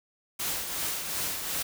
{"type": "noise with tremolo", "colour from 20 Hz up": "white", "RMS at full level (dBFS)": -30, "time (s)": [0.39, 1.63], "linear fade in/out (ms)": 10, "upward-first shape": "triangle", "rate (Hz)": 2.7, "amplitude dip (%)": 50, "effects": []}